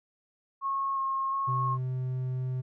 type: tone with vibrato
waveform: sine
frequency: 1084 Hz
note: C#6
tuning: 39 cents flat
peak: -27 dBFS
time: 0.61-1.78 s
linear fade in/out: 50 ms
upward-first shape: square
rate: 1.4 Hz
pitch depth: 11 cents each way
type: tone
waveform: triangle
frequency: 128.3 Hz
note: C3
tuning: 34 cents flat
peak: -27 dBFS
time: 1.47-2.62 s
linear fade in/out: 20 ms
effects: none